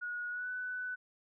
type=tone with pitch glide; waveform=sine; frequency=1452 to 1495.4 Hz; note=F#6 to F#6; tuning=-33 to +18 cents; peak=-36 dBFS; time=0.01-0.96 s; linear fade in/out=20 ms; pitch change=+51 cents; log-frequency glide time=0.3-0.49 s; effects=none